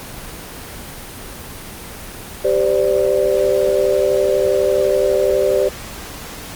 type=chord; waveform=sine; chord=G suspended fourth; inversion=none; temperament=equal with one note detuned; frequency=392 / 515.2 / 587.3 Hz; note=G4 / C5 / D5; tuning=0 / -27 / 0 cents; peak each=-17 dBFS; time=2.44-5.69 s; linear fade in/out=10 ms; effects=pink hiss -32 dBFS RMS until 6.55 s + Opus 24 kbps